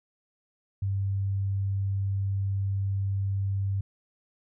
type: tone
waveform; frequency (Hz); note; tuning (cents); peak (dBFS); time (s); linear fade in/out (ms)
sine; 98.1; G2; +2; -25; 0.82-3.81; 5
effects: none